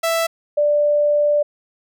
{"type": "tone pair in turn", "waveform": ["sawtooth", "sine"], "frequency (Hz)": [661, 588.9], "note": ["E5", "D5"], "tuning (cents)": [5, 5], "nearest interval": "major second", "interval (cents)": 200, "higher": "first", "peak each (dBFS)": -13, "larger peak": "neither", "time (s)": [[0.03, 0.27], [0.57, 1.43]], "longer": "second", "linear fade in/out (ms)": 10, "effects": []}